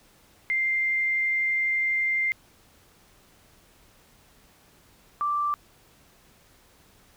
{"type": "tone pair in turn", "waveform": "sine", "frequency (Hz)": [2096, 1173.7], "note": ["C7", "D6"], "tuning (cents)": [2, -1], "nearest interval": "minor seventh", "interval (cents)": 1003, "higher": "first", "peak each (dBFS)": [-22, -23], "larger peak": "first", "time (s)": [[0.5, 2.32], [5.21, 5.54]], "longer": "first", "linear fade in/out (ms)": 0, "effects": ["pink hiss -58 dBFS RMS until 7.16 s"]}